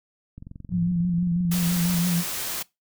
click train, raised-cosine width 5 ms, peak -27 dBFS, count 37, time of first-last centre 0.38-1.987 s, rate 22.4 Hz
sine tone with vibrato, 174.4 Hz, F3, 2 cents flat, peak -20 dBFS, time 0.7-2.24 s, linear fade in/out 50 ms, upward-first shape triangle, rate 6 Hz, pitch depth 61 cents each way
sine tone with exponential decay, 106.3 Hz, G#2, 41 cents sharp, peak -29 dBFS, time 0.72-1.55 s, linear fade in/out 0 ms, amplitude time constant 180 ms
white noise, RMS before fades -30 dBFS, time 1.51-2.63 s, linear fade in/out 10 ms
effects noise-tail reverb RT60 0.2 s tail -22 dB re dry

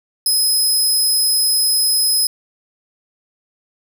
20% pulse tone, 5090 Hz, D#8, 39 cents sharp, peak -8 dBFS, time 0.26-2.27 s, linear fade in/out 2 ms, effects none

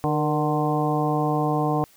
harmonic tone with a mistuned harmonic, 150 Hz, D3, 37 cents sharp, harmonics 1 / 2 / 3 / 4 / 5 / 6 / 7, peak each -25 / -26 / -28 / -32 / -26 / -33 / -30 dBFS, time 0.04-1.84 s, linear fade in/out 0 ms, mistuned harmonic 3, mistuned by +54 cents, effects white hiss -55 dBFS RMS until 1.96 s

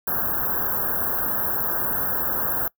white band-stop noise, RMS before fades -24 dBFS, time 0.07-2.68 s, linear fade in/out 5 ms, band 1700 to 12000 Hz, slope 96 dB/octave, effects noise-tail reverb RT60 0.1 s tail -23 dB re dry

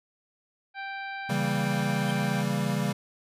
harmonic tone, 784 Hz, G5, in tune, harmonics 1 / 2 / 3 / 4 / 5 / 6, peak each -37 / -37 / -41 / -52 / -49 / -55 dBFS, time 0.74-2.44 s, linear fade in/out 50 ms
square chord, C# diminished seventh, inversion none, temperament equal, 138.59 / 164.81 / 196 / 233.1 Hz, C#3 / E3 / G3 / Bb3, 0 / 0 / 0 / 0 cents, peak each -31 / -33 / -30 / -35 dBFS, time 1.29-2.93 s, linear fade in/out 10 ms
square tone with exponential growth, 3136 Hz, G7, in tune, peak -34 dBFS, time 2.02-2.11 s, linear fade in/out 5 ms, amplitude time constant 18 ms
effects resampled to 32000 Hz

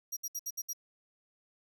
sawtooth tone bursts, 5730 Hz, F8, 44 cents sharp, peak -32 dBFS, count 6, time 0.12-0.733 s, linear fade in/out 10 ms, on 48 ms, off 65 ms, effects none

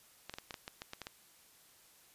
clicks, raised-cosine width 0.2 ms, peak -25 dBFS, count 10, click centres 0.296 / 0.339 / 0.385 / 0.508 / 0.542 / 0.679 / 0.819 / 0.934 / 1.017 / 1.069 s, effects white hiss -63 dBFS RMS until 2.14 s + resampled to 32000 Hz

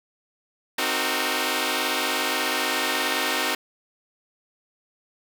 5% pulse chord, C half-diminished seventh, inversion none, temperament equal with one note detuned, 261.6 / 311.1 / 370 / 457.9 Hz, C4 / Eb4 / Gb4 / Bb4, 0 / 0 / 0 / -31 cents, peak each -17 dBFS, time 0.78-3.55 s, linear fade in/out 5 ms, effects none

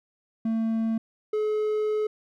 triangle tone pair in turn, 224.4 / 427.1 Hz, A3 / G#4, +34 / +48 cents, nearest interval major seventh, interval 1114 cents, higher second, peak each -21 dBFS, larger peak neither, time 0.45-0.98 / 1.33-2.07 s, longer second, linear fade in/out 5 ms, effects none

